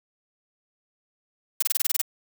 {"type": "noise bursts", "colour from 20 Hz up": "blue", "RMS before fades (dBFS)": -22, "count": 9, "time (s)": [1.6, 2.016], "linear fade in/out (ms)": 5, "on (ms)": 24, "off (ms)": 25, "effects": []}